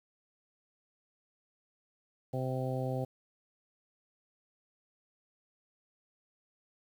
harmonic tone, 129.8 Hz, C3, 13 cents flat, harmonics 1 / 2 / 3 / 4 / 5 / 6, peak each -34 / -40 / -42 / -38 / -42 / -43 dBFS, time 2.33-3.05 s, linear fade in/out 10 ms, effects 10-bit

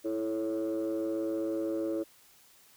sine chord, A major, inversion second, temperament equal with one note detuned, 329.6 / 435.7 / 554.4 Hz, E4 / A4 / C#5, 0 / -17 / 0 cents, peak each -30 / -36 / -34 dBFS, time 0.04-2.04 s, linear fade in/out 20 ms, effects tanh soft clip ceiling -25 dBFS + white hiss -60 dBFS RMS until 2.76 s

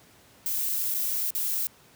violet noise with dropouts, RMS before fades -28 dBFS, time 0.46-1.67 s, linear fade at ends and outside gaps 0 ms, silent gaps 0.941-0.947 / 1.305-1.35 s, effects pink hiss -56 dBFS RMS until 1.95 s + high-pass 80 Hz 12 dB/octave

